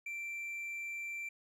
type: tone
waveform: triangle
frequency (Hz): 2349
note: D7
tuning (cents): 0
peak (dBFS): -37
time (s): 0.06-1.29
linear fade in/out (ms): 5
effects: none